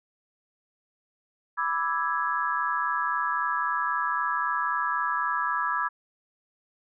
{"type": "chord", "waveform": "sine", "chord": "E dominant seventh", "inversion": "second", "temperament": "equal", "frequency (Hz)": [987.8, 1174.7, 1318.5, 1661.2], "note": ["B5", "D6", "E6", "G#6"], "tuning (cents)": [0, 0, 0, 0], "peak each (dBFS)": -30, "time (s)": [1.57, 5.89], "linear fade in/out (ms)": 20, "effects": []}